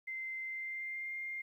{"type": "tone with pitch glide", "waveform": "sine", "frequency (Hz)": [2077, 2113], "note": ["C7", "C7"], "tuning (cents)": [-13, 16], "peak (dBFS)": -38, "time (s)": [0.07, 1.42], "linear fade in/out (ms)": 10, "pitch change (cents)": 29, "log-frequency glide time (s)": [0.45, 1.14], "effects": ["12-bit"]}